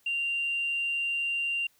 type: tone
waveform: sine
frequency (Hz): 2776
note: F7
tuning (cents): -11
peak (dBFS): -26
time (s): 0.06-1.67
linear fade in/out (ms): 5
effects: tanh soft clip ceiling -22 dBFS + white hiss -66 dBFS RMS until 1.79 s